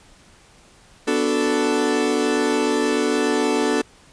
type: chord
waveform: 40% pulse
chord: B minor seventh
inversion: none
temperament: equal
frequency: 246.9 / 293.7 / 370 / 440 Hz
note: B3 / D4 / F#4 / A4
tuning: 0 / 0 / 0 / 0 cents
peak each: -24 / -22 / -25 / -21 dBFS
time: 1.07-3.82 s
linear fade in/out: 10 ms
effects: pink hiss -51 dBFS RMS until 4.12 s + resampled to 22050 Hz